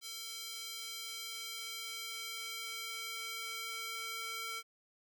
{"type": "tone with high-pass filter sweep", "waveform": "square", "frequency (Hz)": 451.9, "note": "A4", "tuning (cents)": 46, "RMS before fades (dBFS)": -43, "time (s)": [0.01, 4.63], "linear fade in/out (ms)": 50, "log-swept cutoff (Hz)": [3700, 1700], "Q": 1.2, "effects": []}